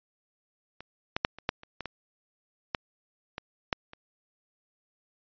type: clicks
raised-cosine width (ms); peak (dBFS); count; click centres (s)
0.3; -26 / -12 / -6 / -27 / -9 / -30 / -20 / -19 / -11 / -19 / -9 / -28; 12; 0.806 / 1.165 / 1.249 / 1.386 / 1.491 / 1.634 / 1.807 / 1.857 / 2.748 / 3.381 / 3.728 / 3.934
effects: resampled to 11025 Hz